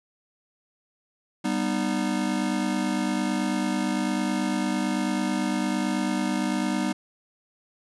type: chord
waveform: square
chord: G augmented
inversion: none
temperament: just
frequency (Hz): 196 / 245 / 306.2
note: G3 / B3 / D#4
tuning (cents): 0 / -14 / -28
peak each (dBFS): -29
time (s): 1.44-6.93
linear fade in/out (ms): 10
effects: resampled to 24000 Hz + 10-bit